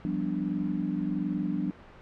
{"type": "chord", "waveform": "sine", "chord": "G dominant seventh", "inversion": "third", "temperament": "equal", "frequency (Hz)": [174.61, 196, 246.9, 293.7], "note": ["F3", "G3", "B3", "D4"], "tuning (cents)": [0, 0, 0, 0], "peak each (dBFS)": [-33, -32, -35, -32], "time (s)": [0.05, 1.71], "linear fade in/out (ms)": 0, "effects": ["pink hiss -50 dBFS RMS until 2.01 s", "low-pass 2000 Hz 12 dB/octave"]}